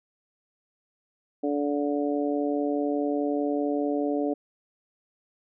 harmonic tone, 144.8 Hz, D3, 24 cents flat, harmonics 2 / 3 / 4 / 5, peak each -26 / -30 / -31 / -35 dBFS, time 1.43-4.34 s, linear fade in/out 10 ms, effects none

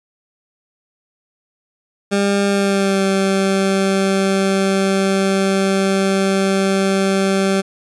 20% pulse tone with pitch glide, 200 to 193.75 Hz, G3 to G3, +35 to -20 cents, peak -9 dBFS, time 2.11-7.62 s, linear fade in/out 20 ms, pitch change -55 cents, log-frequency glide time 2.47-3.03 s, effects resampled to 24000 Hz

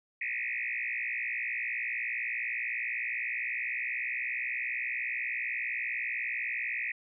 sine tone with frequency modulation, 2208 Hz, C#7, 7 cents flat, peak -31 dBFS, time 0.21-6.92 s, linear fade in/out 5 ms, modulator 59.9 Hz, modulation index 5.7, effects none

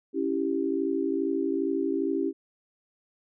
sine chord, C# diminished, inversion none, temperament equal, 277.2 / 329.6 / 392 Hz, C#4 / E4 / G4, 0 / 0 / 0 cents, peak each -29 dBFS, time 0.13-2.33 s, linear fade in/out 50 ms, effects none

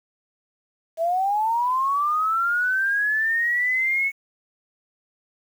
sine linear sweep, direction up, 641 to 2217 Hz, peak -19 dBFS, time 0.97-4.12 s, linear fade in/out 50 ms, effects 8-bit

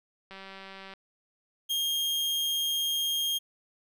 click train, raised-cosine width 0.3 ms, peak -29 dBFS, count 122, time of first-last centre 0.31-0.937 s, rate 193 Hz
40% pulse tone, 3228 Hz, G#7, 50 cents flat, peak -26 dBFS, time 1.69-3.39 s, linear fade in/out 20 ms
effects none

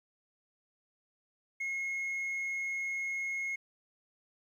sine tone, 2163 Hz, C#7, 43 cents flat, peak -30 dBFS, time 1.6-3.56 s, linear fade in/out 10 ms, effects tanh soft clip ceiling -32 dBFS + 11-bit

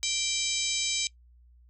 harmonic tone with a mistuned harmonic, 783 Hz, G5, 2 cents flat, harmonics 3 / 4 / 5 / 6 / 7 / 8 / 9 / 10, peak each -36 / -35 / -33 / -39 / -35 / -34 / -38 / -37 dBFS, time 0.03-1.07 s, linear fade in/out 0 ms, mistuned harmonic 7, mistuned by -82 cents, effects noise-tail reverb RT60 0.1 s tail -20 dB re dry + added 60 Hz sine -54 dBFS peak until 1.69 s

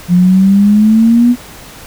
sine exponential sweep, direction up, 174.61 to 246.9 Hz, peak -4 dBFS, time 0.08-1.36 s, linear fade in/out 50 ms, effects pink hiss -33 dBFS RMS until 1.86 s

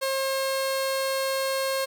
sawtooth tone pair together, 536.5 / 2146 Hz, C5 / C7, +43 / +43 cents, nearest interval 2 octaves, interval 2400 cents, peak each -21 / -28 dBFS, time 0.01-1.86 s, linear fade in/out 20 ms, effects none

